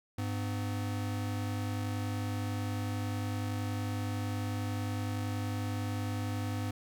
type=tone pair together; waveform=square; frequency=101.5 / 253.6 Hz; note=G#2 / B3; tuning=-39 / +46 cents; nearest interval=octave + major third; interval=1585 cents; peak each=-34 / -40 dBFS; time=0.18-6.71 s; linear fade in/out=5 ms; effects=none